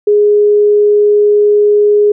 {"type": "tone", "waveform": "sine", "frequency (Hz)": 415.3, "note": "G#4", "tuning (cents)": 0, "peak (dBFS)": -5, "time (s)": [0.07, 2.12], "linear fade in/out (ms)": 5, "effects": []}